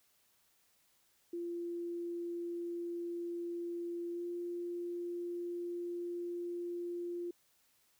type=tone with pitch glide; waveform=sine; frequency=344.2 to 348.2 Hz; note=F4 to F4; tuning=-25 to -5 cents; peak=-37 dBFS; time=1.33-7.31 s; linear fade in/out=5 ms; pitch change=+20 cents; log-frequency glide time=4.12-4.24 s; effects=white hiss -72 dBFS RMS until 7.99 s